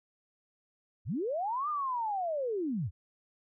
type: linear two-way sweep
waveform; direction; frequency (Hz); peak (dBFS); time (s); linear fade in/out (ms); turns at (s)
sine; up then down; 68.2 to 1230 to 68.2; -30; 1.05-2.91; 50; 1.69
effects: none